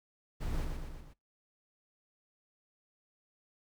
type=noise with echo; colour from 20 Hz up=brown; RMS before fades=-36 dBFS; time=0.4-0.66 s; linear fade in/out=20 ms; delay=120 ms; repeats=4; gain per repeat=-4 dB; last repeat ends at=1.14 s; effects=noise-tail reverb RT60 0.2 s tail -23 dB re dry